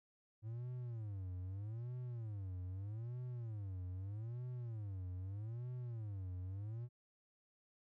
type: tone with vibrato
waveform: triangle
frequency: 106.6 Hz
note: G#2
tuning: 46 cents sharp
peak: -40 dBFS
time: 0.42-6.89 s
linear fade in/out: 50 ms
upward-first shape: sine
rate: 0.8 Hz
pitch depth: 280 cents each way
effects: none